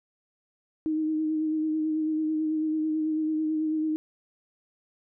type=tone with vibrato; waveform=sine; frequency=312 Hz; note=D#4; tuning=5 cents sharp; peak=-24 dBFS; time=0.86-3.96 s; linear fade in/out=0 ms; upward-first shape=sine; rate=9.1 Hz; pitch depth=23 cents each way; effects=none